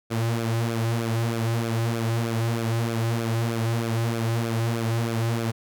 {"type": "tone with flanger", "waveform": "sawtooth", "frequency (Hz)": 115, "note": "A#2", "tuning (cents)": -23, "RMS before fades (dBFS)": -25, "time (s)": [0.1, 5.52], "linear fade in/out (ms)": 20, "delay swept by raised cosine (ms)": [1, 4.5], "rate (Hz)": 3.2, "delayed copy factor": -0.65, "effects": []}